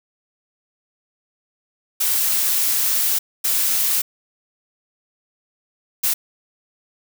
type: noise bursts at uneven times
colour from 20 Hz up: blue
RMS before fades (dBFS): -19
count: 3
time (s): 2-3.19 / 3.44-4.02 / 6.03-6.14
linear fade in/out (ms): 10
effects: none